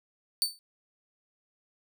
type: tone with exponential decay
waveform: sawtooth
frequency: 4541 Hz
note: C#8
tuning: 41 cents sharp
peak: -18 dBFS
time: 0.42-0.59 s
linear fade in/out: 0 ms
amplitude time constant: 36 ms
effects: none